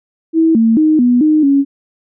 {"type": "tone with pitch steps", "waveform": "sine", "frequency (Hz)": [324.3, 225.9, 310.5, 244.9, 307.7, 278.3], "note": ["E4", "A3", "D#4", "B3", "D#4", "C#4"], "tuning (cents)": [-28, 46, -3, -14, -19, 7], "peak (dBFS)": -7, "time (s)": [0.33, 1.65], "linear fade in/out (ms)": 50, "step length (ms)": 220, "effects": []}